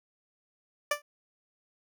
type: tone with exponential decay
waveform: 15% pulse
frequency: 587.3 Hz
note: D5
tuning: in tune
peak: -16 dBFS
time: 0.91-1.02 s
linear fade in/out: 5 ms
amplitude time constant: 23 ms
effects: none